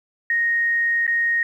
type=tone with dropouts; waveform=sine; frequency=1864.7 Hz; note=A#6; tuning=in tune; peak=-17 dBFS; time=0.3-1.43 s; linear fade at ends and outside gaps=2 ms; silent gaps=1.067-1.077 s; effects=9-bit